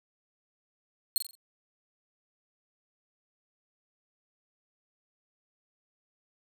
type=tone with echo; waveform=15% pulse; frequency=4268 Hz; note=C8; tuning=34 cents sharp; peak=-17 dBFS; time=1.16-1.18 s; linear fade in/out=0 ms; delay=43 ms; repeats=4; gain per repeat=-8 dB; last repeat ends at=1.352 s; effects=none